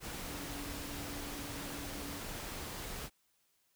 sine tone in noise, 286.3 Hz, D4, 44 cents flat, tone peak -47 dBFS, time 0.24-2.21 s, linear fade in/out 50 ms, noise pink, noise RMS -43 dBFS, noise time 0-3.1 s, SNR -7 dB, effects white hiss -75 dBFS RMS until 3.75 s

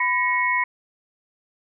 sine tone cluster, 1001 / 1898 / 2198 Hz, B5 / A#6 / C#7, +23 / +31 / -15 cents, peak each -23 dBFS, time 0-0.64 s, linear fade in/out 5 ms, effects none

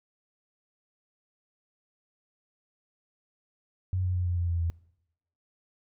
sine tone with pitch steps, 92.5 / 91.02 / 89.56 / 88.12 / 86.71 / 85.31 / 83.95 Hz, F#2 / F#2 / F2 / F2 / F2 / F2 / E2, 0 / -28 / +44 / +16 / -12 / -40 / +32 cents, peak -25 dBFS, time 3.93-4.7 s, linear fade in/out 0 ms, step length 110 ms, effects noise-tail reverb RT60 0.8 s tail -23 dB re dry

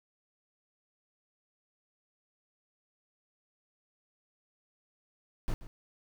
brown noise with echo, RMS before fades -30 dBFS, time 5.48-5.54 s, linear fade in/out 0 ms, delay 130 ms, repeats 1, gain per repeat -15 dB, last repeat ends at 5.67 s, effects none

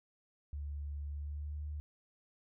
sine tone with pitch glide, 72.4 to 74.56 Hz, D2 to D2, -24 to +27 cents, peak -38 dBFS, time 0.53-1.8 s, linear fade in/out 0 ms, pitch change +51 cents, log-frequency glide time 1.07-1.62 s, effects none

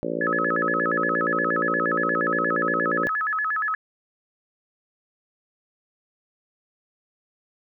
harmonic tone, 56.9 Hz, A#1, 41 cents flat, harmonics 3 / 4 / 5 / 6 / 7 / 8 / 9 / 10, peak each -36 / -35 / -32 / -32 / -34 / -34 / -31 / -32 dBFS, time 0.03-3.07 s, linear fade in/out 0 ms
sine tone with vibrato, 1480 Hz, F#6, in tune, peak -22 dBFS, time 0.21-3.75 s, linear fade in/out 2 ms, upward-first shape square, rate 8.5 Hz, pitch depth 250 cents each way
effects none

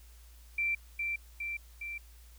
sine tone with echo, 2349 Hz, D7, in tune, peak -28 dBFS, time 0.58-0.75 s, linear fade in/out 5 ms, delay 410 ms, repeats 3, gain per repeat -3 dB, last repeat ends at 1.98 s, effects added 58 Hz sine -52 dBFS peak until 2.38 s + white hiss -62 dBFS RMS until 2.38 s

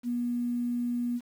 sine tone, 241.4 Hz, B3, 39 cents flat, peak -27 dBFS, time 0.03-1.21 s, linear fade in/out 50 ms, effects 9-bit

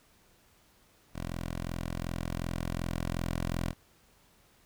10% pulse tone with level ramp, 42.7 Hz, F1, 38 cents flat, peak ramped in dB -27 to -22 dBFS, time 1.13-3.74 s, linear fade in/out 50 ms, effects pink hiss -64 dBFS RMS until 4.65 s

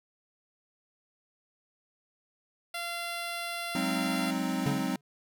10% pulse tone, 688 Hz, F5, 26 cents flat, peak -25 dBFS, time 2.74-4.31 s, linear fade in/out 5 ms
square chord, Ab dominant seventh, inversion third, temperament equal, 185 / 207.7 / 261.6 / 311.1 Hz, Gb3 / Ab3 / C4 / Eb4, 0 / 0 / 0 / 0 cents, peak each -35 / -37 / -33 / -37 dBFS, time 3.75-4.96 s, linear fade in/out 2 ms
square tone with exponential decay, 142.6 Hz, C#3, 49 cents sharp, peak -26 dBFS, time 4.66-5.01 s, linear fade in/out 2 ms, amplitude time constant 74 ms
effects none

